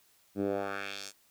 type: tone with band-pass filter sweep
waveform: 10% pulse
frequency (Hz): 99.2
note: G2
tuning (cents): +21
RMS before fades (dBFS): -35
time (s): 0.35-1.13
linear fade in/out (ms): 50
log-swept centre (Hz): 240 to 7900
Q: 1.6
effects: white hiss -66 dBFS RMS until 1.3 s